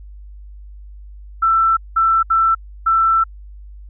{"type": "tone bursts at uneven times", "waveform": "sine", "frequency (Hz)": 1334, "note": "E6", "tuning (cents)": 20, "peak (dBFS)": -11, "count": 4, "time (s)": [[1.42, 1.77], [1.96, 2.23], [2.3, 2.55], [2.86, 3.24]], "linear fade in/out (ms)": 10, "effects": ["added 50 Hz sine -34 dBFS peak until 3.89 s"]}